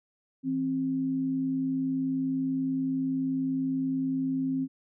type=tone pair together; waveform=sine; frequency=164.81 / 264.8 Hz; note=E3 / C4; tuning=0 / +21 cents; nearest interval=minor sixth; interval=821 cents; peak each=-37 / -26 dBFS; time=0.43-4.68 s; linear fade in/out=50 ms; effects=none